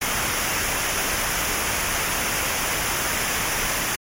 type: noise with comb filter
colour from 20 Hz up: pink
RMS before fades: -24 dBFS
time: 0.01-3.96 s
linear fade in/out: 10 ms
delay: 0.24 ms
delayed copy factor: -0.6
effects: MP3 64 kbps